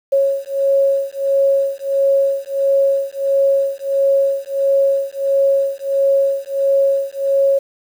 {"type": "beating tone pair", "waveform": "sine", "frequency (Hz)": [549, 550.5], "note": ["C#5", "C#5"], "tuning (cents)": [-17, -12], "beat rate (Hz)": 1.5, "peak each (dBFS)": -16, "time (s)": [0.12, 7.59], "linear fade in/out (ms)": 10, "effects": ["7-bit"]}